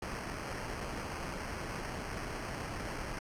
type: noise with sample-and-hold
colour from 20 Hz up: pink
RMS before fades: -40 dBFS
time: 0.02-3.19 s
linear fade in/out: 5 ms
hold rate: 3675 Hz
effects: low-pass 10000 Hz 12 dB/octave